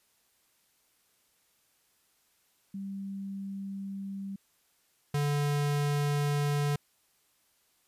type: tone pair in turn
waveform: sine / square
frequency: 196 / 145.14 Hz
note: G3 / D3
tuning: 0 / -20 cents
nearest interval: perfect fourth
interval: 520 cents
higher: first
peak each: -35 / -27 dBFS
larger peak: second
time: 2.74-4.36 / 5.14-6.76 s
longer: neither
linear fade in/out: 5 ms
effects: white hiss -70 dBFS RMS until 7.87 s + resampled to 32000 Hz